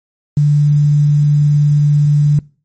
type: tone with quantisation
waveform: sine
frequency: 146.83 Hz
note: D3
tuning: in tune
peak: -7 dBFS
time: 0.37-2.39 s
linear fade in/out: 2 ms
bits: 6
effects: noise-tail reverb RT60 0.4 s tail -24 dB re dry + MP3 32 kbps